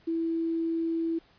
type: tone with quantisation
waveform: sine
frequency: 329.6 Hz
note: E4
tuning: in tune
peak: -26 dBFS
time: 0.07-1.19 s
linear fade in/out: 10 ms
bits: 9
effects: pink hiss -61 dBFS RMS until 1.38 s + resampled to 11025 Hz